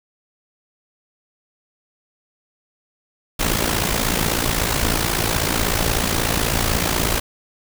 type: noise with amplitude modulation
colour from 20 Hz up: pink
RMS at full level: -17 dBFS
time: 3.39-7.2 s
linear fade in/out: 10 ms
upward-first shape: sine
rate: 56.3 Hz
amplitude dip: 70%
effects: none